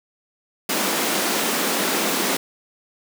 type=high-pass noise; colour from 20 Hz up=pink; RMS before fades=-22 dBFS; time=0.69-2.37 s; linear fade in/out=5 ms; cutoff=190 Hz; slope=48 dB/octave; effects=none